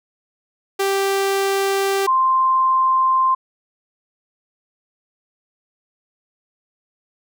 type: tone pair in turn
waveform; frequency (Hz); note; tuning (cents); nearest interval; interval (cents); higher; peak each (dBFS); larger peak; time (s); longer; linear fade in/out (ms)
sawtooth / sine; 392 / 1046.5; G4 / C6; 0 / 0; octave + perfect fourth; 1700; second; -13; neither; 0.79-2.07 / 2.07-3.35; neither; 10
effects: none